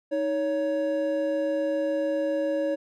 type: tone pair together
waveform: triangle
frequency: 313.8 / 559.1 Hz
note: D#4 / C#5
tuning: +15 / +15 cents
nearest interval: minor seventh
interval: 1000 cents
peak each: -27 / -23 dBFS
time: 0.11-2.76 s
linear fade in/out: 20 ms
effects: none